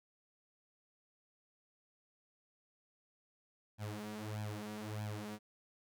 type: tone with flanger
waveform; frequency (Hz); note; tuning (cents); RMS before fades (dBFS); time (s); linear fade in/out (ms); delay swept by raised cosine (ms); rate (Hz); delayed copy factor
sawtooth; 106; G#2; +36; -43; 3.78-5.39; 50; 1.2 to 5.3; 1.6; +0.9
effects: none